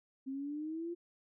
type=exponential sweep; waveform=sine; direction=up; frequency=263.3 to 349.2 Hz; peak=-37 dBFS; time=0.26-0.95 s; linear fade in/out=20 ms; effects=none